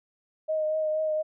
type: tone with vibrato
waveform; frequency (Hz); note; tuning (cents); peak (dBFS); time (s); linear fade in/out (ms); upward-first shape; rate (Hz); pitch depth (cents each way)
sine; 622.3; D#5; 0; -24; 0.48-1.23; 20; triangle; 4.2; 23
effects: none